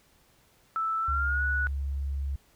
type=tone with pitch glide; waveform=sine; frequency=1318.5 to 1471.4 Hz; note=E6 to F#6; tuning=0 to -10 cents; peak=-26 dBFS; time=0.76-1.67 s; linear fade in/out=0 ms; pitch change=+190 cents; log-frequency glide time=1-1.44 s
type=tone; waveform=sine; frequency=69.3 Hz; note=C#2; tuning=in tune; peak=-28 dBFS; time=1.08-2.36 s; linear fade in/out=5 ms
effects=pink hiss -63 dBFS RMS until 2.55 s